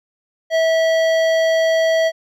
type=tone with hard clipping; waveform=triangle; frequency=650 Hz; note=E5; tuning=24 cents flat; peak=-15 dBFS; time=0.5-2.12 s; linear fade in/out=50 ms; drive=17 dB; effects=none